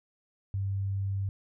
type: tone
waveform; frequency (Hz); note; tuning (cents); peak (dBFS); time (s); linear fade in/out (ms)
sine; 98; G2; 0; -28; 0.54-1.29; 0
effects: none